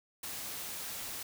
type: noise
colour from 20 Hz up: white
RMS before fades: -41 dBFS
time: 0.23-1.23 s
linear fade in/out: 5 ms
effects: none